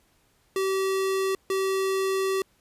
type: tone bursts at uneven times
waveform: square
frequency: 384.3 Hz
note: G4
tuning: 34 cents flat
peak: -24 dBFS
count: 2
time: 0.56-1.35 / 1.5-2.42 s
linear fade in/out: 2 ms
effects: pink hiss -65 dBFS RMS until 2.6 s + resampled to 32000 Hz